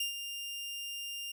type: tone with ADSR envelope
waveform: sawtooth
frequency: 2800 Hz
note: F7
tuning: 4 cents sharp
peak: -27 dBFS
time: 0-1.32 s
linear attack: 5 ms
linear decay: 120 ms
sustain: -8 dB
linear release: 8 ms
effects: none